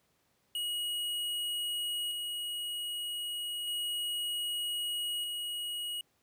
square tone with tremolo, 2900 Hz, F#7, 35 cents flat, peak -33 dBFS, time 0.55-6.01 s, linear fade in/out 2 ms, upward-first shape square, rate 0.32 Hz, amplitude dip 25%, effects pink hiss -73 dBFS RMS until 6.22 s + high-pass 80 Hz 12 dB/octave

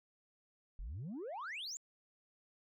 sine exponential sweep, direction up, 37.84 to 7430 Hz, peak -39 dBFS, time 0.79-1.77 s, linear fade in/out 0 ms, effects tanh soft clip ceiling -40 dBFS

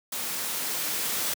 white noise with level ramp, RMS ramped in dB -32 to -28 dBFS, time 0.12-1.34 s, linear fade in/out 5 ms, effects high-pass 150 Hz 12 dB/octave

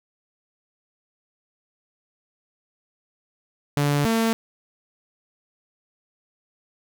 sawtooth tone pair in turn, 144.6 / 226.1 Hz, D3 / A3, -27 / +47 cents, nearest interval minor sixth, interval 774 cents, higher second, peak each -15 dBFS, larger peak neither, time 3.77-4.05 / 4.05-4.33 s, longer neither, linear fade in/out 0 ms, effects none

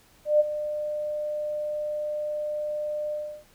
sine tone with ADSR envelope, 600 Hz, D5, 37 cents sharp, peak -14 dBFS, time 0.25-3.44 s, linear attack 150 ms, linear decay 25 ms, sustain -13 dB, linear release 310 ms, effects pink hiss -58 dBFS RMS until 3.54 s

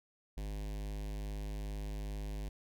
square tone with notch filter, 51.2 Hz, G#1, 24 cents flat, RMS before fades -40 dBFS, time 0.37-2.49 s, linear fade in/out 5 ms, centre 1300 Hz, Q 1.4, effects none

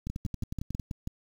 two click trains, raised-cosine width 5 ms, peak -22 / -21 dBFS, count 9 / 7, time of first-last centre 0.07-0.797 / 0.1-1.074 s, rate 11 / 6.16 Hz, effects 8-bit

